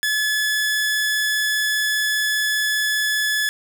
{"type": "tone", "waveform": "sawtooth", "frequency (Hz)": 1715, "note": "A6", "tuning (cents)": -45, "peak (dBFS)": -15, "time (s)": [0.03, 3.49], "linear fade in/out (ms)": 0, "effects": []}